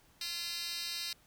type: tone with high-pass filter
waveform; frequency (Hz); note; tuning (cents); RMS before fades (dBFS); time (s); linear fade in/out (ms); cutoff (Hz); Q
10% pulse; 343.7; F4; -28; -39; 0.21-1.13; 2; 3600; 9.3
effects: pink hiss -65 dBFS RMS until 1.26 s